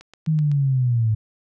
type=click train; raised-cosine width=0.2 ms; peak=-26 dBFS; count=5; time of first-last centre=0.01-0.516 s; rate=7.91 Hz
type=linear sweep; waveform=sine; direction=down; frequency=160 to 106.6 Hz; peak=-16 dBFS; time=0.27-1.15 s; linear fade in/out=10 ms
effects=none